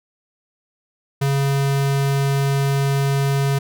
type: tone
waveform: square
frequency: 138.59 Hz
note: C#3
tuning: in tune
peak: -17 dBFS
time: 1.21-3.59 s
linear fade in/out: 10 ms
effects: none